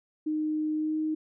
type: tone with pitch glide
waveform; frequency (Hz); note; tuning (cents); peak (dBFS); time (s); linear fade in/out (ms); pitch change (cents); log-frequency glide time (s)
sine; 308 to 311.4; D#4 to D#4; -17 to +2; -26; 0.26-1.15; 10; +19; 0.75-0.97
effects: none